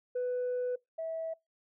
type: tone pair in turn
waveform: sine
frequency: 496.7 / 650.4 Hz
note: B4 / E5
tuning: +10 / -23 cents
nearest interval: perfect fourth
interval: 467 cents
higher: second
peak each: -28 / -33 dBFS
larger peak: first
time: 0.15-0.76 / 0.98-1.34 s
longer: first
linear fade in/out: 10 ms
effects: noise-tail reverb RT60 0.2 s tail -25 dB re dry + tanh soft clip ceiling -28 dBFS